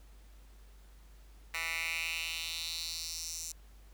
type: tone with high-pass filter sweep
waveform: 10% pulse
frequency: 164.5 Hz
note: E3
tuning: 3 cents flat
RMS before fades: -38 dBFS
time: 1.54-3.52 s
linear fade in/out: 2 ms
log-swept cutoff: 1800 to 6600 Hz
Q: 3.2
effects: added 50 Hz sine -53 dBFS peak until 3.93 s + pink hiss -65 dBFS RMS until 3.93 s